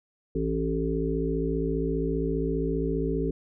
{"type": "harmonic tone with a mistuned harmonic", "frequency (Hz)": 55, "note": "A1", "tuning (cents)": 0, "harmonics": [1, 3, 5, 7, 8], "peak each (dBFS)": [-31, -31, -31, -31, -31], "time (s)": [0.35, 3.31], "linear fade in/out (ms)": 5, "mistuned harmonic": 1, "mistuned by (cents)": 48, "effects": []}